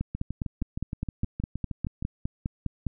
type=two click trains; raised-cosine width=5 ms; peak=-16 / -19 dBFS; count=15 / 13; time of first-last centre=0.01-2.867 / 0.15-2.025 s; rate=4.9 / 6.4 Hz; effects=none